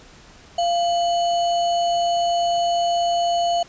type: tone with sample-and-hold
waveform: sine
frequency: 691 Hz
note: F5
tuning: 19 cents flat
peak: -17 dBFS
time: 0.58-3.63 s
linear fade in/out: 5 ms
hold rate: 3675 Hz
effects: pink hiss -47 dBFS RMS until 3.68 s + resampled to 16000 Hz